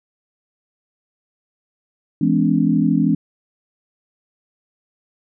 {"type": "tone cluster", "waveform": "sine", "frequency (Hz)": [166.5, 209.4, 255, 287.5], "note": ["E3", "G#3", "C4", "D4"], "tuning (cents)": [18, 15, -44, -37], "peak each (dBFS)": -19, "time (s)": [2.21, 3.15], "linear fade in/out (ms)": 5, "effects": []}